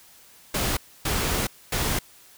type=noise bursts at uneven times; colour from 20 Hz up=pink; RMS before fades=-25 dBFS; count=3; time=0.54-0.77 / 1.05-1.47 / 1.72-1.99 s; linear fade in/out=5 ms; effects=white hiss -52 dBFS RMS until 2.37 s